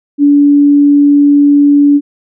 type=tone; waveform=sine; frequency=287.4 Hz; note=D4; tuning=37 cents flat; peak=-3 dBFS; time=0.18-2.01 s; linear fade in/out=50 ms; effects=none